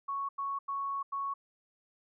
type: tone bursts at uneven times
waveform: sine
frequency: 1108.7 Hz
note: C#6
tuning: in tune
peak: -32 dBFS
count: 4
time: 0.08-0.29 / 0.38-0.59 / 0.68-1.03 / 1.12-1.34 s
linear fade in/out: 10 ms
effects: none